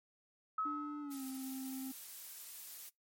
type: tone with exponential decay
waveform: sine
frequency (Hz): 1285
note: E6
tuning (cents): -45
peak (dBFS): -32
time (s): 0.58-1.46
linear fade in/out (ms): 5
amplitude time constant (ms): 190
type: tone with pitch glide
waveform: triangle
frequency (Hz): 294.9 to 264.2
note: D4 to C4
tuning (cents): +7 to +17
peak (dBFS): -39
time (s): 0.65-1.92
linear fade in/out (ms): 10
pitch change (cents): -190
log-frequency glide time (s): 1.01-1.24
type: noise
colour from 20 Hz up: blue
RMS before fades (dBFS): -49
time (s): 1.1-2.9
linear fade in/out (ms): 20
effects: noise-tail reverb RT60 0.2 s tail -26 dB re dry + MP3 64 kbps